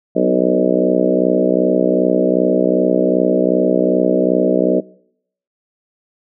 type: harmonic tone with a mistuned harmonic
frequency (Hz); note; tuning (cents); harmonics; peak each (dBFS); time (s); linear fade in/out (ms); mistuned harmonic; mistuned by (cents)
62.6; B1; +24; 3 / 4 / 5 / 6 / 7 / 8 / 9 / 10; -20 / -20 / -20 / -20 / -20 / -20 / -20 / -20; 0.15-4.81; 20; 5; -20
effects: noise-tail reverb RT60 0.7 s tail -23 dB re dry